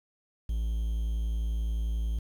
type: tone with quantisation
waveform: triangle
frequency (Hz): 55.6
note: A1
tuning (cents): +19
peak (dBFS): -25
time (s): 0.49-2.19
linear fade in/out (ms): 5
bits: 9
effects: none